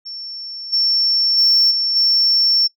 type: tone with level steps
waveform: sine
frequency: 5430 Hz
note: F8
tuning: 50 cents flat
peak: -27 / -12 / -8 / -15 / -10 dBFS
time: 0.05-2.68 s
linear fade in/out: 20 ms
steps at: 0.72 / 1.37 / 1.7 / 1.95 s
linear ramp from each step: 20 ms
effects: noise-tail reverb RT60 0.1 s tail -21 dB re dry + tanh soft clip ceiling -8 dBFS